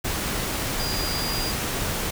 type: tone in noise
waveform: sine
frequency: 4835 Hz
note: D8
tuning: 50 cents sharp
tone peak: -29 dBFS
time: 0.79-1.52 s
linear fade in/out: 10 ms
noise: pink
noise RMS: -27 dBFS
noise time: 0.04-2.11 s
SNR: -5 dB
effects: none